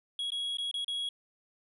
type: tone with dropouts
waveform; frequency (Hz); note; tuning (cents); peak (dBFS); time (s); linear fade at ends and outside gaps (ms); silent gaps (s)
triangle; 3322; G#7; 0; -30; 0.19-1.09; 2; 0.304-0.319 / 0.571-0.584 / 0.713-0.741 / 0.846-0.88
effects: resampled to 32000 Hz